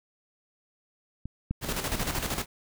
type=clicks; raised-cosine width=5 ms; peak=-23 / -16 dBFS; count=2; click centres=1.256 / 1.51 s
type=noise with tremolo; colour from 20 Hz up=pink; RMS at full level=-29 dBFS; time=1.61-2.46 s; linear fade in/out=50 ms; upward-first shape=square; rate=13 Hz; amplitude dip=55%
effects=none